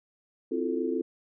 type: chord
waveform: sine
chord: F major seventh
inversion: second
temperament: equal with one note detuned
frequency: 261.6 / 329.6 / 355.9 / 440 Hz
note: C4 / E4 / F4 / A4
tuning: 0 / 0 / +33 / 0 cents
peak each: -32 dBFS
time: 0.51-1.02 s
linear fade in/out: 10 ms
effects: none